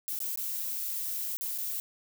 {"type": "noise with dropouts", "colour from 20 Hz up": "violet", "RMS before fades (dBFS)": -34, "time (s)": [0.08, 1.8], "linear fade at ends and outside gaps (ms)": 0, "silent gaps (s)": [[0.19, 0.203], [0.358, 0.374], [1.37, 1.41], [1.578, 1.584]], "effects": []}